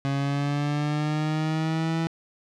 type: linear sweep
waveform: 30% pulse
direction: up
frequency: 137.6 to 164.81 Hz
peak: -21 dBFS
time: 0.05-2.07 s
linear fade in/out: 0 ms
effects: low-pass 5000 Hz 12 dB/octave